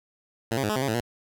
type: tone with pitch steps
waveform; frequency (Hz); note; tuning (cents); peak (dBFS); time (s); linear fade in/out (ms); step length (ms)
10% pulse; 114.1 / 135.8 / 104.4 / 212.7 / 130 / 138.1 / 110.4 / 119.3; A#2 / C#3 / G#2 / G#3 / C3 / C#3 / A2 / A#2; -37 / -35 / +10 / +42 / -11 / -6 / +6 / +41; -16; 0.51-1.006; 5; 62
effects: none

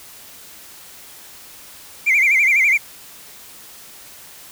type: tone with vibrato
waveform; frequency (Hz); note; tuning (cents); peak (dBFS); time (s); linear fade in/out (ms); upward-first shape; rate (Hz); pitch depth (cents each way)
triangle; 2217; C#7; 0; -9; 2.06-2.78; 20; sine; 12; 140
effects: tanh soft clip ceiling -8 dBFS + white hiss -41 dBFS RMS until 4.51 s

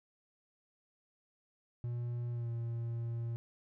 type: tone with pitch glide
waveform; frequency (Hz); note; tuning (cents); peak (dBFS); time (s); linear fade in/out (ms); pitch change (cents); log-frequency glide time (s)
triangle; 120 to 116.72; B2 to A#2; -49 to +3; -33; 1.84-3.36; 0; -48; 2.31-2.5
effects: none

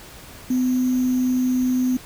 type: tone with sample-and-hold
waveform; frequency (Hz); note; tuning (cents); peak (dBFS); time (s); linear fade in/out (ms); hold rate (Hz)
sine; 253.6; B3; +46; -17; 0.5-1.97; 5; 6300
effects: pink hiss -42 dBFS RMS until 2.05 s

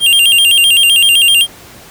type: tone with vibrato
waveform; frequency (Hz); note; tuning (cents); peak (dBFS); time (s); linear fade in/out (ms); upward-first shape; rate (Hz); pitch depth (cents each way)
square; 2988; F#7; +16; -6; 0-1.47; 50; square; 7.8; 120
effects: pink hiss -36 dBFS RMS until 1.9 s + high-pass 60 Hz 12 dB/octave

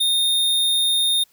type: tone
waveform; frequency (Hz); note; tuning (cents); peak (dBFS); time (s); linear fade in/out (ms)
square; 3664; A#7; -31; -17; 0-1.24; 10
effects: white hiss -59 dBFS RMS until 1.32 s

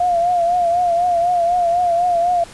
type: tone with vibrato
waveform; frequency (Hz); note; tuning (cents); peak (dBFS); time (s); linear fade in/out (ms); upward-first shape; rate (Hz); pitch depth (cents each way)
sine; 698.5; F5; 0; -13; 0-2.44; 5; triangle; 4; 67
effects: pink hiss -39 dBFS RMS until 2.53 s + resampled to 24000 Hz

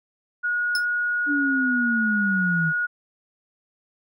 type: tone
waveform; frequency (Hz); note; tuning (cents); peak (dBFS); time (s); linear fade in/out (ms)
sine; 1448; F#6; -38; -21; 0.43-2.87; 20
type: tone with exponential decay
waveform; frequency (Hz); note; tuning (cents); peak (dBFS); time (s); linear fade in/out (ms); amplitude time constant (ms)
40% pulse; 5240; E8; -11; -19; 0.75-0.85; 2; 21
type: linear sweep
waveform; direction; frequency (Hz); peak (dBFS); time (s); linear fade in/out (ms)
sine; down; 294.7 to 155.56; -22; 1.26-2.73; 50
effects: none

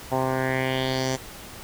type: tone with low-pass filter sweep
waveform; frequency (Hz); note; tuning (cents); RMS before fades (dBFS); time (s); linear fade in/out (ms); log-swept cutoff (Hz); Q
10% pulse; 130.81; C3; 0; -25; 0.11-1.17; 20; 860 to 6900; 3
effects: pink hiss -41 dBFS RMS until 1.63 s

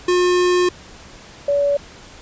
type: tone pair in turn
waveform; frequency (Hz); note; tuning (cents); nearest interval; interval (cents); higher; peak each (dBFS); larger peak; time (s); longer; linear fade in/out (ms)
square / sine; 358.6 / 570.5; F4 / C#5; +46 / +50; minor sixth; 804; second; -14; neither; 0.08-0.69 / 1.48-1.77; first; 5
effects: pink hiss -41 dBFS RMS until 2.21 s + resampled to 16000 Hz

